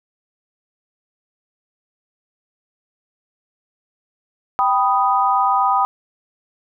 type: chord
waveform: sine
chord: G augmented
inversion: none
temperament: equal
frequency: 784 / 987.8 / 1244.5 Hz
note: G5 / B5 / D#6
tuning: 0 / 0 / 0 cents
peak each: -18 dBFS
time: 4.59-5.85 s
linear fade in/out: 0 ms
effects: none